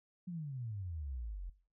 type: exponential sweep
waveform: sine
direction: down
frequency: 185 to 41.92 Hz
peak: -39 dBFS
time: 0.27-1.5 s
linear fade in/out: 10 ms
effects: noise-tail reverb RT60 0.4 s tail -18 dB re dry